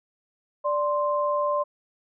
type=tone pair together; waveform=sine; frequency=587.3 / 1046.4 Hz; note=D5 / C6; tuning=0 / 0 cents; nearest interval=minor seventh; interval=1000 cents; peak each=-24 / -25 dBFS; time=0.64-1.64 s; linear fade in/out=20 ms; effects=none